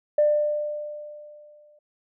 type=tone with exponential decay; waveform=sine; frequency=596 Hz; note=D5; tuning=25 cents sharp; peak=-14 dBFS; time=0.18-1.79 s; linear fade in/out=5 ms; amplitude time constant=350 ms; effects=tanh soft clip ceiling -10 dBFS